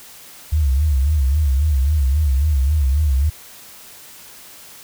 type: tone with vibrato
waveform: sine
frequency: 71.3 Hz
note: C#2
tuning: 49 cents sharp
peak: -13 dBFS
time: 0.52-3.3 s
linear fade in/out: 10 ms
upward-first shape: sine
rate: 3.7 Hz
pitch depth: 160 cents each way
effects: white hiss -41 dBFS RMS until 4.83 s